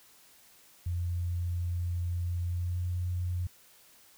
sine tone with pitch glide, 87.31 to 89.09 Hz, F2 to F2, 0 to +35 cents, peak -29 dBFS, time 0.86-3.47 s, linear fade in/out 5 ms, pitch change +35 cents, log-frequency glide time 2.49-2.82 s, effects white hiss -59 dBFS RMS until 4.17 s

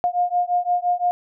sine beating tone pair, 708 / 713.8 Hz, F5 / F5, +23 / +38 cents, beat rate 5.8 Hz, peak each -21 dBFS, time 0.04-1.11 s, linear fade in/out 0 ms, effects none

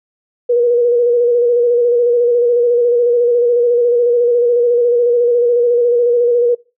sine tone with vibrato, 480 Hz, B4, 49 cents flat, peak -9 dBFS, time 0.49-6.55 s, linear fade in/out 10 ms, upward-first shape square, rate 14 Hz, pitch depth 29 cents each way, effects noise-tail reverb RT60 0.3 s tail -22 dB re dry

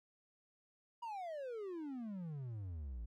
triangle exponential sweep, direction down, 971 to 53.3 Hz, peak -40 dBFS, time 1.02-3.06 s, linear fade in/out 10 ms, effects none

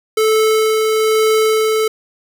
square tone with tremolo, 436.8 Hz, A4, 13 cents flat, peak -11 dBFS, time 0.17-1.88 s, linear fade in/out 5 ms, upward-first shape sine, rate 1.1 Hz, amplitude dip 25%, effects none

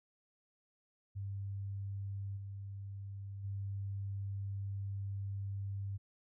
sine tone with level steps, 98.9 Hz, G2, 16 cents sharp, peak -38 / -42 / -37 dBFS, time 1.15-5.98 s, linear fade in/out 20 ms, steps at 2.36 / 3.43 s, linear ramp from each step 20 ms, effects none

